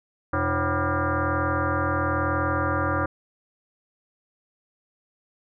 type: tone with frequency modulation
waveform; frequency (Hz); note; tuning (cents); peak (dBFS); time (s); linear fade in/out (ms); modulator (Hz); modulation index
sine; 553; C#5; -4; -21; 0.33-3.06; 5; 213; 4.4
effects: none